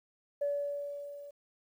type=tone with level ramp; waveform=sine; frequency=573 Hz; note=D5; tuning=43 cents flat; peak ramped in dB=-27 to -45 dBFS; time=0.41-1.31 s; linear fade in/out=10 ms; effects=tanh soft clip ceiling -24 dBFS + 11-bit